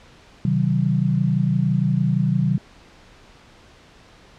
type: chord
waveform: sine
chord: C diminished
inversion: none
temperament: just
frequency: 130.81 / 156.98 / 188.37 Hz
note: C3 / Eb3 / Gb3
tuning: 0 / +16 / +31 cents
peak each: -21 dBFS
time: 0.45-2.58 s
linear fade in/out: 2 ms
effects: pink hiss -49 dBFS RMS until 4.38 s + low-pass 5000 Hz 12 dB/octave